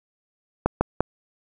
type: clicks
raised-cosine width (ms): 1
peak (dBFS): -4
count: 3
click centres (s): 0.66 / 0.81 / 1.006
effects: none